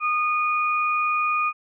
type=tone pair together; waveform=sine; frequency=1228 / 2456 Hz; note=D#6 / D#7; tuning=-23 / -23 cents; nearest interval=octave; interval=1200 cents; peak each=-21 / -25 dBFS; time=0-1.53 s; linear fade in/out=50 ms; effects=none